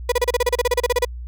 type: tone bursts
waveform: 35% pulse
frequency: 489.2 Hz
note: B4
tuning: 16 cents flat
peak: -13 dBFS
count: 16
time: 0.09-1.05 s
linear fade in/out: 5 ms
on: 30 ms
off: 32 ms
effects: added 60 Hz sine -29 dBFS peak until 1.27 s